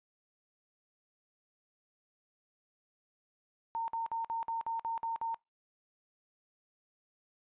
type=tone bursts; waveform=sine; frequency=913 Hz; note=A#5; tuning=36 cents flat; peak=-32 dBFS; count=9; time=3.75-5.344 s; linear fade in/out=0 ms; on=130 ms; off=53 ms; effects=noise-tail reverb RT60 0.2 s tail -25 dB re dry + resampled to 8000 Hz